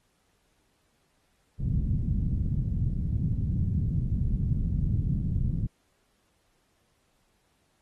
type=low-pass noise; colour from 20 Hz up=white; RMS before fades=-27 dBFS; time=1.59-5.67 s; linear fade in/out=10 ms; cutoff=160 Hz; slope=24 dB/octave; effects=pink hiss -71 dBFS RMS until 7.81 s + AAC 32 kbps